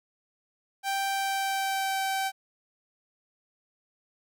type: tone with pitch glide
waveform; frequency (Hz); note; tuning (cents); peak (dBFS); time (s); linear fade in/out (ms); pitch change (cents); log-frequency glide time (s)
sawtooth; 784 to 773.2; G5 to G5; 0 to -24; -23; 0.83-2.32; 50; -24; 1.06-2.02
effects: none